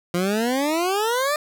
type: exponential sweep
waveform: 20% pulse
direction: up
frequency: 171.1 to 612 Hz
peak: -15 dBFS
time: 0.14-1.36 s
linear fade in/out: 2 ms
effects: none